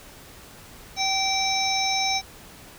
harmonic tone, 773 Hz, G5, 24 cents flat, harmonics 1 / 3 / 5 / 7 / 8, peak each -26 / -28 / -29 / -27 / -31 dBFS, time 0.96-2.22 s, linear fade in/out 50 ms, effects pink hiss -46 dBFS RMS until 2.78 s

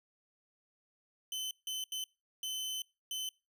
sawtooth tone bursts at uneven times, 3050 Hz, G7, 48 cents flat, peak -33 dBFS, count 5, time 1.32-1.51 / 1.67-1.84 / 1.92-2.04 / 2.43-2.82 / 3.11-3.29 s, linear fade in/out 2 ms, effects noise-tail reverb RT60 0.3 s tail -26 dB re dry

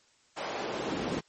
brown noise with high-pass filter sweep, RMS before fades -34 dBFS, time 0.36-1.21 s, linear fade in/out 20 ms, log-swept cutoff 680 to 210 Hz, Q 1.2, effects white hiss -65 dBFS RMS until 1.28 s + MP3 32 kbps

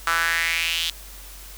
sawtooth tone with high-pass filter sweep, 166.3 Hz, E3, 16 cents sharp, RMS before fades -23 dBFS, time 0.07-0.9 s, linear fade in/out 0 ms, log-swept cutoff 1300 to 3400 Hz, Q 4, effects added 47 Hz sine -41 dBFS peak until 1.57 s + white hiss -43 dBFS RMS until 1.57 s

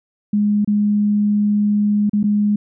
sine tone with dropouts, 207.4 Hz, G#3, 2 cents flat, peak -13 dBFS, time 0.33-2.56 s, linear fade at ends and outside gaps 5 ms, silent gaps 0.647-0.675 / 2.096-2.132 / 2.231-2.239 s, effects none

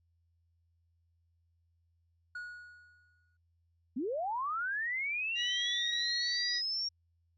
triangle tone with exponential decay, 1455 Hz, F#6, 29 cents flat, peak -36 dBFS, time 2.35-3.37 s, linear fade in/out 5 ms, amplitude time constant 220 ms
sine linear sweep, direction up, 220 to 5588 Hz, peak -32 dBFS, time 3.96-6.89 s, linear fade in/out 10 ms
25% pulse tone with vibrato, 1921 Hz, B6, 48 cents flat, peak -31 dBFS, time 5.35-6.62 s, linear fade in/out 50 ms, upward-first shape sine, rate 1.2 Hz, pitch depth 21 cents each way
effects added 84 Hz sine -70 dBFS peak until 7.37 s + resampled to 16000 Hz

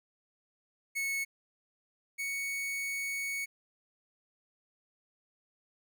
45% pulse tone pair in turn, 2203 / 2225 Hz, C#7 / C#7, -11 / +6 cents, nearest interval unison, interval 17 cents, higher second, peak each -31 / -33 dBFS, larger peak first, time 0.95-1.25 / 2.18-3.46 s, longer second, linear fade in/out 20 ms, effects 12-bit

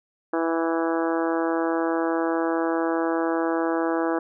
harmonic tone, 164.81 Hz, E3, in tune, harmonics 2 / 3 / 4 / 5 / 6 / 7 / 8 / 9 / 10, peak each -24 / -28 / -30 / -32 / -34 / -35 / -36 / -37 / -38 dBFS, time 0.33-4.19 s, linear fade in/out 5 ms, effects none

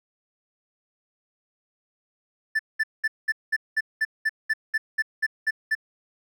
triangle tone bursts, 1760 Hz, A6, in tune, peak -18 dBFS, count 14, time 2.55-5.752 s, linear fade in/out 10 ms, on 43 ms, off 200 ms, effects none

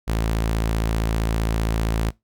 sawtooth tone, 55.3 Hz, A1, 9 cents sharp, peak -16 dBFS, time 0.07-2.11 s, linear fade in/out 20 ms, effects noise-tail reverb RT60 0.2 s tail -23 dB re dry

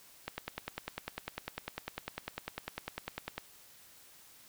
click train, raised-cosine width 0.3 ms, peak -20 dBFS, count 32, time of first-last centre 0.28-3.38 s, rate 10 Hz, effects white hiss -58 dBFS RMS until 4.48 s

